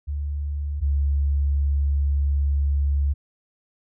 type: tone pair in turn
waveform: sine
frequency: 72.4 / 70.71 Hz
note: D2 / C#2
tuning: -24 / +35 cents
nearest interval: unison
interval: 41 cents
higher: first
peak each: -24 / -18 dBFS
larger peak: second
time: 0.07-0.81 / 0.81-3.14 s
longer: second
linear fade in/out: 20 ms
effects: none